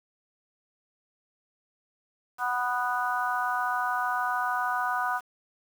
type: harmonic tone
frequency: 246.9 Hz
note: B3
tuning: in tune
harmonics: 3 / 4 / 5 / 6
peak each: -31 / -31 / -31 / -31 dBFS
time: 2.38-5.21 s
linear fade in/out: 50 ms
effects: 8-bit